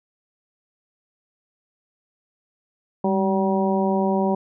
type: harmonic tone with a mistuned harmonic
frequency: 191.4 Hz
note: G3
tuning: 41 cents flat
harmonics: 1 / 2 / 3 / 4 / 5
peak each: -21 / -24 / -26 / -27 / -28 dBFS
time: 3.04-4.35 s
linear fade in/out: 5 ms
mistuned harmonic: 1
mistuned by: +54 cents
effects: none